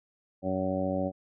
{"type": "harmonic tone", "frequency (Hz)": 94, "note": "F#2", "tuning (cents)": 28, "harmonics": [1, 2, 3, 4, 5, 6, 7, 8], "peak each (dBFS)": [-38, -33, -33, -40, -42, -31, -43, -38], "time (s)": [0.42, 1.12], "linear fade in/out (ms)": 50, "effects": []}